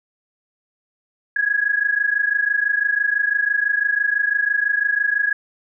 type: tone pair together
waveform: sine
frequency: 1654 / 1680 Hz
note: G#6 / G#6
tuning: -8 / +19 cents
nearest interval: unison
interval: 27 cents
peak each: -19 / -20 dBFS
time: 1.36-5.33 s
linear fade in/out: 5 ms
effects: none